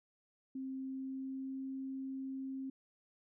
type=tone with pitch glide; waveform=sine; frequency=264.6 to 266.6 Hz; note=C4 to C4; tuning=+20 to +33 cents; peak=-39 dBFS; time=0.55-2.7 s; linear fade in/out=5 ms; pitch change=+13 cents; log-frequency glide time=0.76-1.64 s; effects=none